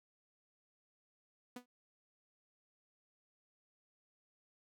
sawtooth tone with exponential decay, 246.9 Hz, B3, in tune, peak -38 dBFS, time 1.56-1.66 s, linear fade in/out 5 ms, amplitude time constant 21 ms, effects none

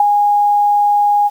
sine tone with ADSR envelope, 823 Hz, G#5, 16 cents flat, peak -4 dBFS, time 0-1.3 s, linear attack 4 ms, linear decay 10 ms, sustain -5 dB, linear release 36 ms, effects 7-bit

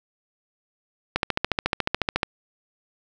click train, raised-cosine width 0.3 ms, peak -5 dBFS, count 16, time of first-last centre 1.16-2.231 s, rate 14 Hz, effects none

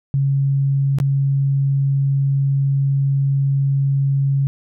sine tone with dropouts, 137.9 Hz, C#3, 9 cents flat, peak -14 dBFS, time 0.14-4.47 s, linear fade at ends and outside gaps 0 ms, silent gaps 0.986-1.001 s, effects none

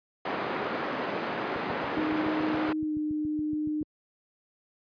pink band-pass noise, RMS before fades -32 dBFS, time 0.25-2.73 s, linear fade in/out 5 ms, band 280 to 1800 Hz, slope 12 dB/octave
click train, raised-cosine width 5 ms, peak -28 dBFS, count 17, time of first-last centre 1.56-3.814 s, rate 7.1 Hz
sine tone with pitch glide, 310 to 304 Hz, D#4 to D#4, -6 to -40 cents, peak -27 dBFS, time 1.97-3.83 s, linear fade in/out 2 ms, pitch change -34 cents, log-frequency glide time 2.82-2.94 s
effects high-pass 80 Hz 12 dB/octave + resampled to 11025 Hz

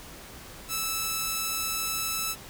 5% pulse tone, 1313 Hz, E6, 7 cents flat, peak -16 dBFS, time 0.68-2.36 s, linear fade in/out 50 ms, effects pink hiss -45 dBFS RMS until 2.49 s

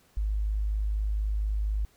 sine tone, 52.1 Hz, G#1, 6 cents sharp, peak -25 dBFS, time 0.17-1.85 s, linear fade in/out 0 ms, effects pink hiss -63 dBFS RMS until 1.96 s

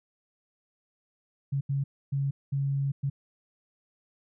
sine tone bursts at uneven times, 138.59 Hz, C#3, in tune, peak -25 dBFS, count 5, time 1.52-1.61 / 1.69-1.84 / 2.12-2.31 / 2.52-2.92 / 3.03-3.1 s, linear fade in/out 10 ms, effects none

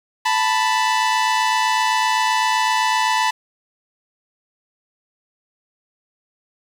sawtooth tone pair together, 880 / 987.8 Hz, A5 / B5, 0 / 0 cents, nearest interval major second, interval 200 cents, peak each -15 dBFS, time 0.25-3.31 s, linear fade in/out 10 ms, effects low-pass 7000 Hz 12 dB/octave + 7-bit

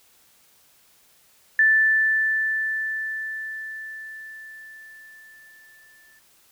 sine tone with exponential decay, 1760 Hz, A6, in tune, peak -13 dBFS, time 1.59-6.19 s, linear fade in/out 2 ms, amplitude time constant 1000 ms, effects white hiss -58 dBFS RMS until 6.51 s

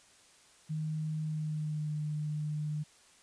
sine tone with pitch glide, 155.56 to 151.22 Hz, D#3 to D#3, 0 to -49 cents, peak -32 dBFS, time 0.69-2.84 s, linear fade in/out 20 ms, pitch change -49 cents, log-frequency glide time 1.22-1.95 s, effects white hiss -61 dBFS RMS until 3.22 s + resampled to 22050 Hz

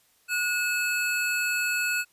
square tone pair together, 1455 / 2593 Hz, F#6 / E7, -29 / -29 cents, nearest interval minor seventh, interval 1000 cents, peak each -28 dBFS, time 0.28-2.05 s, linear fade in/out 50 ms, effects white hiss -64 dBFS RMS until 2.12 s + resampled to 32000 Hz

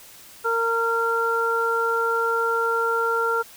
harmonic tone, 460 Hz, A#4, 23 cents flat, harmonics 1 / 2 / 3, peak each -24 / -28 / -22 dBFS, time 0.44-3.43 s, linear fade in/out 20 ms, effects white hiss -46 dBFS RMS until 3.56 s

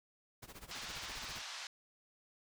pink noise with tremolo, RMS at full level -49 dBFS, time 0.42-1.42 s, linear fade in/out 10 ms, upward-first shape sine, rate 15 Hz, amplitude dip 85%
white band-pass noise, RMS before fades -46 dBFS, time 0.71-1.67 s, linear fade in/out 2 ms, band 720 to 5800 Hz, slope 24 dB/octave
effects none

